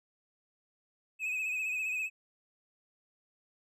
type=tone with vibrato; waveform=triangle; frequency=2543 Hz; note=D#7; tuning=37 cents sharp; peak=-30 dBFS; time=1.19-2.1 s; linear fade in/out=50 ms; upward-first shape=sine; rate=15 Hz; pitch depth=51 cents each way; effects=none